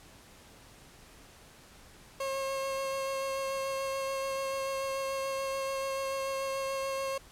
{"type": "tone with vibrato", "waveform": "30% pulse", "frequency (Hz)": 540, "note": "C#5", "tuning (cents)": -45, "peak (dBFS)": -29, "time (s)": [2.2, 7.18], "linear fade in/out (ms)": 5, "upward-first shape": "sine", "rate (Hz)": 6.9, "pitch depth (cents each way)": 11, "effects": ["pink hiss -55 dBFS RMS until 7.31 s", "low-pass 12000 Hz 12 dB/octave"]}